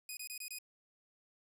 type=tone bursts; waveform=10% pulse; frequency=2490 Hz; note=D#7; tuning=1 cent sharp; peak=-33 dBFS; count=5; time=0.09-0.586 s; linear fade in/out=2 ms; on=80 ms; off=24 ms; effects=12-bit